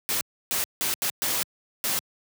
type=noise bursts at uneven times; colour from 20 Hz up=white; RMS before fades=-26 dBFS; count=6; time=0.09-0.21 / 0.51-0.64 / 0.81-0.94 / 1.02-1.1 / 1.22-1.43 / 1.84-1.99 s; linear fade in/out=0 ms; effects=high-pass 100 Hz 12 dB/octave